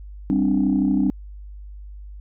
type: chord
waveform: sine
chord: G suspended fourth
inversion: none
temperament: just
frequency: 196 / 261.3 / 294 Hz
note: G3 / C4 / D4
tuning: 0 / -2 / +2 cents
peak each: -20 dBFS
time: 0.3-1.1 s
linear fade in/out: 0 ms
effects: tanh soft clip ceiling -10 dBFS + added 50 Hz sine -35 dBFS peak until 2.2 s